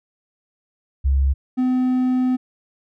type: tone pair in turn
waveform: sine / triangle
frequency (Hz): 68 / 254.3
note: C#2 / C4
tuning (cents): -33 / -49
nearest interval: octave + major seventh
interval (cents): 2284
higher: second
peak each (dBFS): -14 / -14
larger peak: neither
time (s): 1.04-1.34 / 1.57-2.37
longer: second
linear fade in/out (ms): 20
effects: none